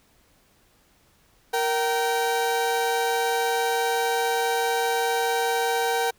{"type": "tone pair together", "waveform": "30% pulse", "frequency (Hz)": [466.2, 771.9], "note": ["A#4", "G5"], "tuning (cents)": [0, -27], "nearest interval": "major sixth", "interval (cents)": 873, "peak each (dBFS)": -22, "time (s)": [1.53, 6.11], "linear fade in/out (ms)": 10, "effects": ["pink hiss -61 dBFS RMS until 6.18 s"]}